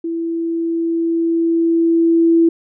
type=tone with level ramp; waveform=sine; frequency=332.4 Hz; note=E4; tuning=15 cents sharp; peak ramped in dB=-19 to -8 dBFS; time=0.04-2.49 s; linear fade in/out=5 ms; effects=none